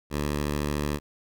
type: tone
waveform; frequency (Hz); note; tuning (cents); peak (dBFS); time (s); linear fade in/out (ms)
10% pulse; 73.42; D2; 0; -18; 0.1-1; 50
effects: none